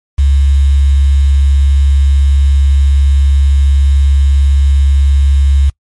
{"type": "tone with quantisation", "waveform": "sine", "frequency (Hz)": 69.3, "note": "C#2", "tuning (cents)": 0, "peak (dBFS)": -5, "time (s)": [0.18, 5.7], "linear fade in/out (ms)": 10, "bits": 5, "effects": ["noise-tail reverb RT60 0.1 s tail -25 dB re dry", "MP3 48 kbps"]}